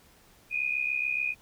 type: tone pair together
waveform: sine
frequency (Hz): 2438 / 2505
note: D#7 / D#7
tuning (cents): -36 / +11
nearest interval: unison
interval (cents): 47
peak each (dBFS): -29 / -30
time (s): 0.5-1.35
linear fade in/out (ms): 50
effects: pink hiss -59 dBFS RMS until 1.41 s